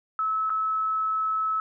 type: tone with dropouts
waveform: sine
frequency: 1298 Hz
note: E6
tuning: 27 cents flat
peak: -23 dBFS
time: 0.19-1.6 s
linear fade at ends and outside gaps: 1 ms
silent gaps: 0.496-0.502 s
effects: none